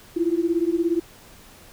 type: beating tone pair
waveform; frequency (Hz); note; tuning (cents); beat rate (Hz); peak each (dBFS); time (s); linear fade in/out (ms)
sine; 329.9 / 346.9; E4 / F4; +1 / -12; 17; -22 / -22; 0.16-1; 10
effects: pink hiss -48 dBFS RMS until 1.72 s